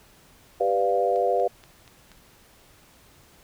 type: chord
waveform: sine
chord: G dominant seventh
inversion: none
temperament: equal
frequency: 392 / 493.9 / 587.3 / 698.5 Hz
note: G4 / B4 / D5 / F5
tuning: 0 / 0 / 0 / 0 cents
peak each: -27 / -24 / -27 / -24 dBFS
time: 0.6-1.48 s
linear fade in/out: 10 ms
type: click train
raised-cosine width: 0.2 ms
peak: -31 dBFS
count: 5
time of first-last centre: 1.16-2.117 s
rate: 4.18 Hz
effects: pink hiss -55 dBFS RMS until 3.43 s